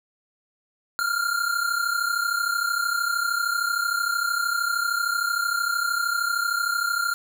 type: tone pair together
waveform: square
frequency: 1381 / 1414.1 Hz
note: F6 / F6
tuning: -20 / +21 cents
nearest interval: unison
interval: 41 cents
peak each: -26 dBFS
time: 0.99-7.14 s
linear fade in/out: 0 ms
effects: none